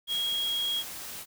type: tone in noise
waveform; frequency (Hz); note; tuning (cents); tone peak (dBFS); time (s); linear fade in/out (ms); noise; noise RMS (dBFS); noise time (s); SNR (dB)
sine; 3286; G#7; -19; -27; 0.07-0.84; 50; white; -40; 0.07-1.26; +10
effects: none